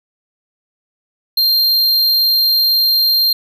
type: tone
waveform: square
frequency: 4186 Hz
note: C8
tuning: in tune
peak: -11 dBFS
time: 1.37-3.33 s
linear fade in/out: 5 ms
effects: none